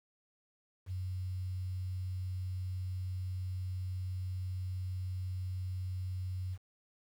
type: tone with quantisation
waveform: sine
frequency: 92.6 Hz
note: F#2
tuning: 2 cents sharp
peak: -35 dBFS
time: 0.86-6.58 s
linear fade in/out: 50 ms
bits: 10
effects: none